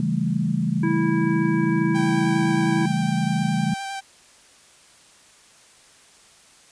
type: chord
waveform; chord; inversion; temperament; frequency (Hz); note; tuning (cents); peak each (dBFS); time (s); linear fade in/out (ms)
sine; A dominant seventh; first; just; 137.5 / 165 / 198 / 220; C#3 / E3 / G3 / A3; -14 / +2 / +18 / 0; -27 / -24 / -25 / -26; 0-3.74; 2
type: harmonic tone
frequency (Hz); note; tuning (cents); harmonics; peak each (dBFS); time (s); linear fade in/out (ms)
327.5; E4; -11; 1 / 3 / 5 / 7; -22 / -32 / -32 / -37; 0.83-2.86; 5
type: tone with vibrato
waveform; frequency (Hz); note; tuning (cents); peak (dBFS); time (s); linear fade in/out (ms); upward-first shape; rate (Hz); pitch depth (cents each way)
sawtooth; 784; G5; 0; -25; 1.94-4.01; 20; square; 9.7; 12
effects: white hiss -52 dBFS RMS until 6.71 s + resampled to 22050 Hz